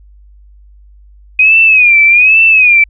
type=tone with vibrato; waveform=sine; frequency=2489 Hz; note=D#7; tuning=in tune; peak=-3 dBFS; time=1.39-2.84 s; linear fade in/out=5 ms; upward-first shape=sine; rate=1.2 Hz; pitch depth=120 cents each way; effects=added 50 Hz sine -37 dBFS peak until 2.89 s